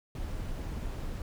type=noise; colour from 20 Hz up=brown; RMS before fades=-36 dBFS; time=0.15-1.22 s; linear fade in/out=2 ms; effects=none